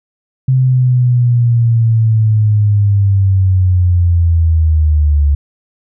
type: linear sweep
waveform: sine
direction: down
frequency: 131 to 71 Hz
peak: -7 dBFS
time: 0.48-5.35 s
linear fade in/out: 5 ms
effects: none